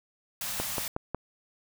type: band-stop noise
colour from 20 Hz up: white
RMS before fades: -34 dBFS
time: 0.41-0.88 s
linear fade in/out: 2 ms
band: 250 to 540 Hz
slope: 48 dB/octave
type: click train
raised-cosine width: 1 ms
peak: -16 dBFS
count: 4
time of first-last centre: 0.6-1.146 s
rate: 5.49 Hz
effects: none